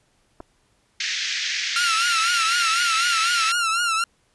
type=clicks; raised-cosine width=1 ms; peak=-24 / -24 dBFS; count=2; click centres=0.403 / 0.406 s
type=band-pass noise; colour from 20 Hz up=pink; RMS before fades=-26 dBFS; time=1-3.52 s; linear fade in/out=5 ms; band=1700 to 6300 Hz; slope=48 dB/octave
type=tone with vibrato; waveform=sawtooth; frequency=1367 Hz; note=F6; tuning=37 cents flat; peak=-16 dBFS; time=1.76-4.04 s; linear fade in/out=2 ms; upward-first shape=triangle; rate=4 Hz; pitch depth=98 cents each way
effects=pink hiss -64 dBFS RMS until 4.34 s + resampled to 24000 Hz